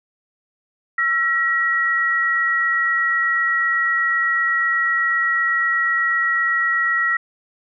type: tone pair together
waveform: sine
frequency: 1346 / 1908.9 Hz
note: E6 / A#6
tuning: +36 / +41 cents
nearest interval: tritone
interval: 605 cents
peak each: -22 / -17 dBFS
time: 0.98-7.17 s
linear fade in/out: 5 ms
effects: none